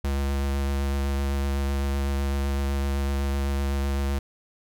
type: tone with vibrato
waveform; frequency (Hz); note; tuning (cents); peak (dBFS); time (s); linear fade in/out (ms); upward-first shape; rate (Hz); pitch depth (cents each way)
square; 69.3; C#2; 0; -24; 0.04-4.19; 5; sine; 7.9; 15
effects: none